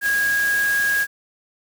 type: tone in noise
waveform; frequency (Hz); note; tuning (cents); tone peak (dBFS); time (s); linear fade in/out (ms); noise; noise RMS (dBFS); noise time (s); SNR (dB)
sine; 1643; G#6; -19; -17; 0.01-1.07; 50; white; -30; 0.01-1.07; +10
effects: none